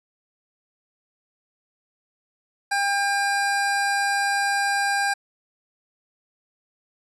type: tone pair together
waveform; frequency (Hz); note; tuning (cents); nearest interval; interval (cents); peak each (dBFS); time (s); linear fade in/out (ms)
square; 801 / 1602; G5 / G6; +37 / +37; octave; 1200; -24; 2.71-5.14; 10
effects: resampled to 24000 Hz